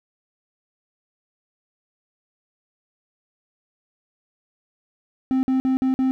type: tone bursts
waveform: triangle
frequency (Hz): 261.6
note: C4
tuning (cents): 0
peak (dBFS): -15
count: 5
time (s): 5.31-6.11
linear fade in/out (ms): 0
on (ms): 120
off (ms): 50
effects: none